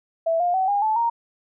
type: tone with pitch steps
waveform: sine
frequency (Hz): 659 / 706.3 / 757 / 811.3 / 869.6 / 932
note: E5 / F5 / F#5 / G#5 / A5 / A#5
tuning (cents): -1 / +19 / +39 / -41 / -21 / -1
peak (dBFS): -18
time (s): 0.26-1.1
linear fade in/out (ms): 10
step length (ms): 140
effects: none